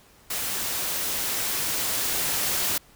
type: noise with level ramp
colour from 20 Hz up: white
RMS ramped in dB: -29 to -25 dBFS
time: 0.3-2.78 s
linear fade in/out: 5 ms
effects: pink hiss -55 dBFS RMS until 2.95 s